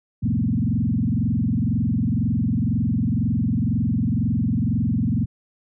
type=tone with frequency modulation; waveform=sine; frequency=170 Hz; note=F3; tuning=46 cents flat; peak=-18 dBFS; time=0.22-5.26 s; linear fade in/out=20 ms; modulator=22 Hz; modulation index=3.7; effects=none